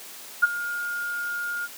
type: tone with ADSR envelope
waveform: sine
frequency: 1420 Hz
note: F6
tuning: 28 cents sharp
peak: -11 dBFS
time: 0.42-1.68 s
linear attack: 18 ms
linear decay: 23 ms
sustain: -16 dB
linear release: 36 ms
effects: white hiss -42 dBFS RMS until 1.77 s + high-pass 200 Hz 12 dB/octave